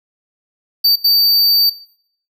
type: tone bursts at uneven times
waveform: square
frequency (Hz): 4614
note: D8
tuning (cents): -31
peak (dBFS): -9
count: 2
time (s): 0.84-0.96 / 1.04-1.7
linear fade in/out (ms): 10
effects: noise-tail reverb RT60 0.6 s tail -18 dB re dry